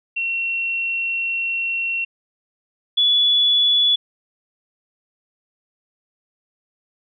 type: tone pair in turn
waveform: sine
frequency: 2725 / 3422 Hz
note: F7 / A7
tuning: -43 / -49 cents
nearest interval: major third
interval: 394 cents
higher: second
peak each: -20 / -13 dBFS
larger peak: second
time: 0.16-2.05 / 2.97-3.96 s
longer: first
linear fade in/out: 10 ms
effects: none